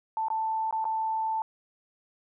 sine tone with dropouts, 884 Hz, A5, 8 cents sharp, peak -26 dBFS, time 0.17-1.42 s, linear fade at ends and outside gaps 1 ms, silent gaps 0.284-0.302 / 0.71-0.726 / 0.843-0.852 s, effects none

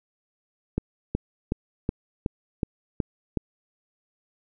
click train, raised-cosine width 3 ms, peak -11 dBFS, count 8, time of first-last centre 0.78-3.373 s, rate 2.7 Hz, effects none

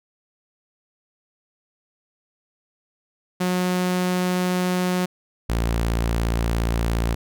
sawtooth tone pair in turn, 181.4 / 57.14 Hz, F#3 / A#1, -34 / -34 cents, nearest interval octave + minor sixth, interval 2000 cents, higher first, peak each -16 dBFS, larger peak neither, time 3.4-5.06 / 5.49-7.15 s, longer neither, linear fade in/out 10 ms, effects none

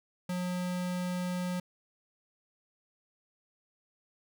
square tone, 180 Hz, F#3, 47 cents flat, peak -32 dBFS, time 0.29-1.6 s, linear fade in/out 5 ms, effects none

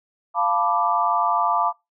sine chord, B half-diminished seventh, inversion second, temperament equal, 698.5 / 880 / 987.8 / 1174.7 Hz, F5 / A5 / B5 / D6, 0 / 0 / 0 / 0 cents, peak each -24 / -24 / -24 / -22 dBFS, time 0.34-1.73 s, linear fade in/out 50 ms, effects noise-tail reverb RT60 0.2 s tail -21 dB re dry

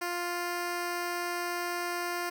10% pulse tone, 350.1 Hz, F4, 4 cents sharp, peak -23 dBFS, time 0.01-2.3 s, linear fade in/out 10 ms, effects none

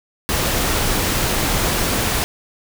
pink noise, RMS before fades -19 dBFS, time 0.29-2.24 s, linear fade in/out 0 ms, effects none

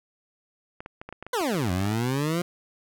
clicks, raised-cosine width 0.5 ms, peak -23 dBFS, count 12, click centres 0.805 / 0.861 / 1.015 / 1.09 / 1.126 / 1.226 / 1.266 / 1.411 / 1.546 / 1.805 / 1.856 / 1.917 s
20% pulse exponential two-way sweep, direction down then up, 523.3 to 87.31 to 179 Hz, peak -19 dBFS, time 1.33-2.42 s, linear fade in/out 5 ms, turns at 1.71 s
effects none

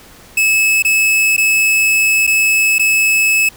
45% pulse tone with dropouts, 2595 Hz, E7, 28 cents flat, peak -10 dBFS, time 0.37-3.49 s, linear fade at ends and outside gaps 5 ms, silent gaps 0.824-0.848 / 1.366-1.378 / 2.268-2.274 / 2.784-2.794 s, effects pink hiss -41 dBFS RMS until 3.56 s

